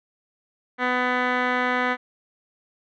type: tone with low-pass filter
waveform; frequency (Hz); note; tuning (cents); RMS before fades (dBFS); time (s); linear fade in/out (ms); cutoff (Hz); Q
10% pulse; 250; B3; +21; -23; 0.78-1.97; 50; 2200; 5.2
effects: none